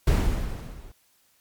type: noise with level ramp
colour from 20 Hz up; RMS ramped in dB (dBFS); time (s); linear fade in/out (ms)
brown; -17 to -45; 0.07-0.92; 5
effects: white hiss -64 dBFS RMS until 1.4 s + MP3 96 kbps